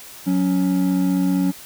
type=tone pair together; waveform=triangle; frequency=183.64 / 279.2 Hz; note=F#3 / C#4; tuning=-13 / +13 cents; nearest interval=perfect fifth; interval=726 cents; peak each=-17 dBFS; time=0.26-1.52 s; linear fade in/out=20 ms; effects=white hiss -40 dBFS RMS until 1.65 s

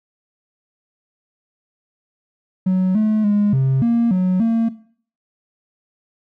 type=tone with pitch steps; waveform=triangle; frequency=185.8 / 215.5 / 206.2 / 133.3 / 233.7 / 184 / 227.8 Hz; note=F#3 / A3 / G#3 / C3 / A#3 / F#3 / A#3; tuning=+7 / -36 / -12 / +33 / +5 / -9 / -40 cents; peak=-10 dBFS; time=2.66-4.69 s; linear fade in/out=10 ms; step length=290 ms; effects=noise-tail reverb RT60 0.5 s tail -18 dB re dry + tanh soft clip ceiling -9 dBFS

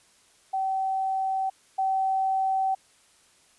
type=tone pair in turn; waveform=sine; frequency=767 / 767 Hz; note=G5 / G5; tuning=-38 / -38 cents; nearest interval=unison; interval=0 cents; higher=neither; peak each=-24 / -22 dBFS; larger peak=second; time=0.53-1.5 / 1.78-2.75 s; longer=neither; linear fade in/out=10 ms; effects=white hiss -60 dBFS RMS until 3.58 s + resampled to 24000 Hz

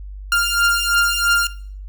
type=beating tone pair; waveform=sawtooth; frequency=1396.9 / 1399.9 Hz; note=F6 / F6; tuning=0 / +4 cents; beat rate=3 Hz; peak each=-15 dBFS; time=0.32-1.47 s; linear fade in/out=2 ms; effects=noise-tail reverb RT60 0.5 s tail -17 dB re dry + added 49 Hz sine -30 dBFS peak until 1.88 s

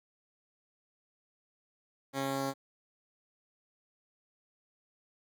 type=tone pair together; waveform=10% pulse; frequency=136.58 / 273 Hz; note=C#3 / C#4; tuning=-25 / -26 cents; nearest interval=octave; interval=1199 cents; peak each=-28 dBFS; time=2.13-2.54 s; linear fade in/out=50 ms; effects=none

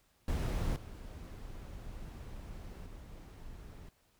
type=noise with level steps; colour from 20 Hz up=brown; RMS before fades=-33 / -46 / -49 dBFS; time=0.28-3.89 s; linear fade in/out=2 ms; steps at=0.76 / 2.86 s; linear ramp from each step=2 ms; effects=pink hiss -71 dBFS RMS until 4.19 s

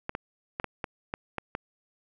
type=clicks; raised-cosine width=0.5 ms; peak=-16 dBFS; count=8; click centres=0.094 / 0.151 / 0.599 / 0.643 / 0.842 / 1.139 / 1.383 / 1.551 s; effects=none

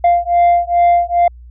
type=beating tone pair; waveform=sine; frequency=695 / 697.4 Hz; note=F5 / F5; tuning=-9 / -3 cents; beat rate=2.4 Hz; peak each=-10 dBFS; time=0.04-1.28 s; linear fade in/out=5 ms; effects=tanh soft clip ceiling -6 dBFS + added 60 Hz sine -34 dBFS peak until 1.5 s

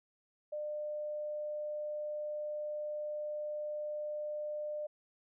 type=tone; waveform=sine; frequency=600 Hz; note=D5; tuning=37 cents sharp; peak=-36 dBFS; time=0.52-4.87 s; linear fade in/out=10 ms; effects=none

